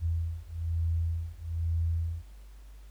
sine beating tone pair, 82.5 / 83.6 Hz, E2 / E2, +2 / +25 cents, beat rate 1.1 Hz, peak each -31 dBFS, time 0-2.24 s, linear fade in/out 50 ms, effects added 50 Hz sine -46 dBFS peak until 2.9 s + pink hiss -63 dBFS RMS until 2.9 s

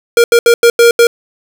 square tone bursts at uneven times, 469.9 Hz, A#4, 14 cents sharp, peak -4 dBFS, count 6, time 0.17-0.24 / 0.32-0.39 / 0.46-0.54 / 0.63-0.7 / 0.79-0.91 / 0.99-1.07 s, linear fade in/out 2 ms, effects none

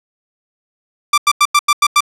sawtooth tone bursts, 1176 Hz, D6, 2 cents sharp, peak -4 dBFS, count 7, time 1.13-2.006 s, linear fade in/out 5 ms, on 48 ms, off 90 ms, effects low-pass 11000 Hz 12 dB/octave

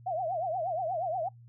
sine tone with vibrato, 694 Hz, F5, 11 cents flat, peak -29 dBFS, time 0.06-1.29 s, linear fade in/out 10 ms, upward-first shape triangle, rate 8.4 Hz, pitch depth 220 cents each way, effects noise-tail reverb RT60 0.1 s tail -21 dB re dry + added 118 Hz sine -50 dBFS peak until 1.48 s

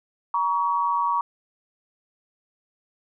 sine tone pair together, 948 / 1127.4 Hz, A#5 / C#6, +29 / +29 cents, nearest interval minor third, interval 300 cents, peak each -23 dBFS, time 0.34-1.21 s, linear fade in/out 2 ms, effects none

